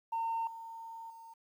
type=tone with level steps; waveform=sine; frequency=911 Hz; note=A#5; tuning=40 cents flat; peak=-30 / -43 / -49 dBFS; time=0.12-1.34 s; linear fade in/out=10 ms; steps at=0.47 / 1.1 s; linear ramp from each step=2 ms; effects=tanh soft clip ceiling -29 dBFS + 11-bit